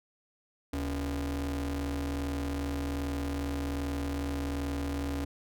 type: ring-modulated tone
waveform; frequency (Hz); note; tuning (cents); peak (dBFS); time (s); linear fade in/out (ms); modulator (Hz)
45% pulse; 103.83; G#2; 0; -28; 0.73-5.25; 5; 177
effects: none